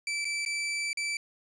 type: tone with dropouts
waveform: sawtooth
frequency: 2323 Hz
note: D7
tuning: 20 cents flat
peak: -26 dBFS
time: 0.07-1.17 s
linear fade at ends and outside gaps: 2 ms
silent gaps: 0.246-0.252 / 0.451-0.461 / 0.931-0.972 s
effects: resampled to 22050 Hz